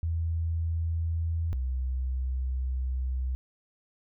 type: tone pair in turn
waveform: sine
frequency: 82.41 / 64.25 Hz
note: E2 / C2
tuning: 0 / -31 cents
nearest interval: major third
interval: 431 cents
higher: first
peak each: -26 / -27 dBFS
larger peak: first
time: 0.03-1.53 / 1.53-3.35 s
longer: second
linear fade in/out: 0 ms
effects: none